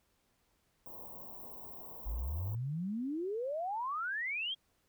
white band-stop noise, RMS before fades -48 dBFS, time 0.86-2.55 s, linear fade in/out 0 ms, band 1100 to 16000 Hz, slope 96 dB/octave
sine exponential sweep, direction up, 48.32 to 3322 Hz, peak -34 dBFS, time 2.05-4.55 s, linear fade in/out 20 ms
effects pink hiss -75 dBFS RMS until 4.88 s

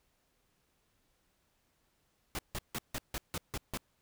pink noise bursts, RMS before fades -37 dBFS, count 8, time 2.35-3.774 s, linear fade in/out 0 ms, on 38 ms, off 160 ms, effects pink hiss -75 dBFS RMS until 4.01 s

